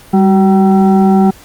sine tone with frequency modulation, 196 Hz, G3, in tune, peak -5 dBFS, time 0.13-1.31 s, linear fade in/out 10 ms, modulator 572 Hz, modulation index 0.77, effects pink hiss -39 dBFS RMS until 1.44 s + Opus 48 kbps

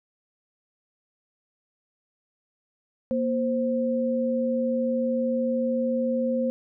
sine tone pair together, 236.5 / 523.3 Hz, A#3 / C5, +25 / 0 cents, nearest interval octave + major second, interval 1375 cents, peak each -25 dBFS, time 3.11-6.5 s, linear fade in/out 0 ms, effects none

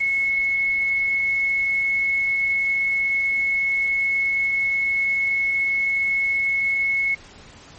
sine tone, 2189 Hz, C#7, 22 cents flat, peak -18 dBFS, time 0-7.15 s, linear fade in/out 10 ms, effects pink hiss -45 dBFS RMS until 7.78 s + MP3 32 kbps

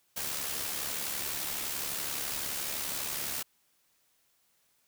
white noise with amplitude modulation, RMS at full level -33 dBFS, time 0.16-3.43 s, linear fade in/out 10 ms, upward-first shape sine, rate 71.8 Hz, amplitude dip 45%, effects white hiss -71 dBFS RMS until 4.87 s

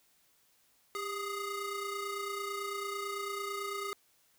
30% pulse ring-modulated tone, 827 Hz, G#5, 8 cents flat, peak -30 dBFS, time 0.95-3.93 s, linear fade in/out 0 ms, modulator 428 Hz, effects white hiss -69 dBFS RMS until 4.38 s

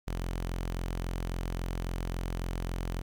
sawtooth tone, 43.65 Hz, F1, in tune, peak -28 dBFS, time 0.07-3.02 s, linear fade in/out 10 ms, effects 11-bit

